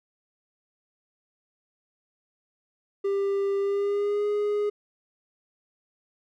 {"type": "tone with pitch glide", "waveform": "triangle", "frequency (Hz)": [396.6, 414.6], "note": ["G4", "G#4"], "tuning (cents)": [20, -3], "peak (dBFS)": -21, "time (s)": [3.04, 4.7], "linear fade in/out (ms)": 10, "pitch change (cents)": 77, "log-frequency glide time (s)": [3.59, 4.26], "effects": []}